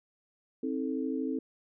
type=chord; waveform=sine; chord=A diminished; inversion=first; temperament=just; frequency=264 / 316.8 / 440 Hz; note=C4 / Eb4 / A4; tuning=+16 / +31 / 0 cents; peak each=-32 / -35 / -37 dBFS; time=0.63-1.39 s; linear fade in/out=5 ms; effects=none